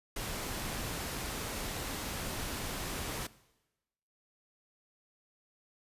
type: noise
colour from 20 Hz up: pink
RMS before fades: -38 dBFS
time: 0.16-3.27 s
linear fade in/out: 5 ms
effects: noise-tail reverb RT60 1.0 s tail -19 dB re dry + resampled to 32000 Hz